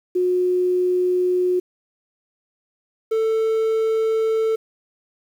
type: tone pair in turn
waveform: sine / triangle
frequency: 362.4 / 443.8 Hz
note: F#4 / A4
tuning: -36 / +15 cents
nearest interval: major third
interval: 351 cents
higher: second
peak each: -16 / -15 dBFS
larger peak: second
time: 0.15-1.6 / 3.11-4.56 s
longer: neither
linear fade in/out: 10 ms
effects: 8-bit